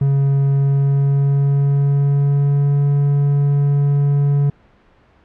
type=tone with pitch glide; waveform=triangle; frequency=138.59 to 142.4 Hz; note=C#3 to C#3; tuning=0 to +47 cents; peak=-10 dBFS; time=0.01-4.5 s; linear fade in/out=5 ms; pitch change=+47 cents; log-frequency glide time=0.51-2.84 s; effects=pink hiss -52 dBFS RMS until 5.24 s + low-pass 2000 Hz 12 dB/octave